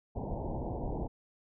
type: low-pass noise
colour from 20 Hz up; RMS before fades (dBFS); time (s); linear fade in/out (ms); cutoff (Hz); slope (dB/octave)
pink; -36; 0.15-1.08; 20; 930; 96
effects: none

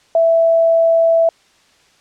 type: tone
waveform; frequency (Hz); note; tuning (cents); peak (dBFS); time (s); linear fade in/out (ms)
sine; 661; E5; +5; -9; 0.15-1.29; 2
effects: white hiss -53 dBFS RMS until 2 s + low-pass 6000 Hz 12 dB/octave

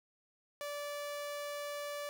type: tone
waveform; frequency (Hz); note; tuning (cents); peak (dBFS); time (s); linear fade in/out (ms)
sawtooth; 581; D5; -19; -35; 0.61-2.09; 0
effects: none

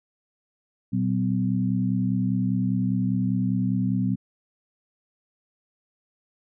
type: tone cluster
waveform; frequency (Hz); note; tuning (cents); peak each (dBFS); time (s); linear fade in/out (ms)
sine; 120.3 / 190.3 / 255.3; B2 / F#3 / C4; -45 / +49 / -42; -26 / -24 / -27; 0.92-4.16; 20
effects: none

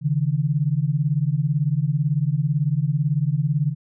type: beating tone pair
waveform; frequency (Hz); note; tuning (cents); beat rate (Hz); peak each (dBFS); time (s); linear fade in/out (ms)
sine; 138.5 / 156.5; C#3 / D#3; -1 / +10; 18; -21; 0.01-3.75; 50
effects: none

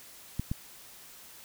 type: clicks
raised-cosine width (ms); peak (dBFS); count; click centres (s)
5; -18; 2; 0.396 / 0.515
effects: white hiss -51 dBFS RMS until 1.44 s

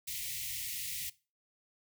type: band-stop noise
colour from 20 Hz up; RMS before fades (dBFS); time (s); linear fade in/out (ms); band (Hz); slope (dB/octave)
white; -39; 0.07-1.1; 10; 160 to 1900; 96
effects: noise-tail reverb RT60 0.3 s tail -19 dB re dry

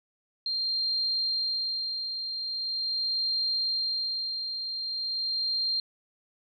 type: tone with tremolo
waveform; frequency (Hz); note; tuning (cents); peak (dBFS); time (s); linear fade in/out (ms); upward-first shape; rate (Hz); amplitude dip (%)
sine; 4186; C8; 0; -25; 0.46-5.8; 2; sine; 0.42; 50
effects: none

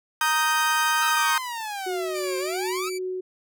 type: chord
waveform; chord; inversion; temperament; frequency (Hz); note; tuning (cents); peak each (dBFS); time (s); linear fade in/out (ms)
35% pulse; Eb major; second; equal with one note detuned; 932.3 / 1244.5 / 1558.1; Bb5 / Eb6 / G6; 0 / 0 / -11; -23; 0.21-1.38; 2
type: exponential two-way sweep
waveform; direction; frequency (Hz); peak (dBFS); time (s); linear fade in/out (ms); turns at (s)
sawtooth; down then up; 1354 to 523.3 to 1354; -26; 1.01-2.9; 20; 2.38
type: tone with tremolo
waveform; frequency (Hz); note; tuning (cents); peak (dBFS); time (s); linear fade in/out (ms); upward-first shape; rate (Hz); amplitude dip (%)
sine; 370; F#4; 0; -26; 1.86-3.21; 10; triangle; 2.7; 25
type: tone with pitch glide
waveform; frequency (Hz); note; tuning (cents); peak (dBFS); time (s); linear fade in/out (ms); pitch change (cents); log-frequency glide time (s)
15% pulse; 2350 to 2312; D7 to D7; +1 to -28; -27; 2.14-2.99; 20; -29; 2.49-2.62
effects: none

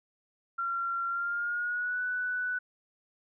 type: tone with pitch glide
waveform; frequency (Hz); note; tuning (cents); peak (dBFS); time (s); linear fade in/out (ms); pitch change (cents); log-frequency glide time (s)
sine; 1373 to 1488.6; F6 to F#6; -30 to +10; -29; 0.58-2.59; 10; +140; 1.08-2.02
effects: none

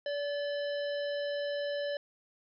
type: harmonic tone with a mistuned harmonic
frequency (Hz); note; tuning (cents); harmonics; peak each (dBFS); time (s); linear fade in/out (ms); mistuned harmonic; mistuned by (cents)
576; D5; -34; 1 / 3 / 5 / 7 / 9; -32 / -42 / -46 / -49 / -51; 0.06-1.97; 2; 5; +93
effects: none

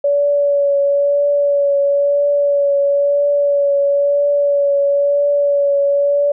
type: tone with vibrato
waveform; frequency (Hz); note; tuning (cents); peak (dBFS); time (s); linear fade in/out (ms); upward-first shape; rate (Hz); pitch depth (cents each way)
sine; 569; C#5; +45; -11; 0.04-6.32; 5; triangle; 1; 21
effects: none

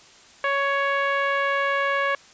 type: tone with low-pass filter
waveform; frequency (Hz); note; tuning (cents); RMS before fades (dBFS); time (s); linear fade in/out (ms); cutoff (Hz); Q
10% pulse; 557; C#5; +8; -23; 0.44-2.15; 2; 1800; 1.2
effects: white hiss -50 dBFS RMS until 2.33 s + resampled to 16000 Hz

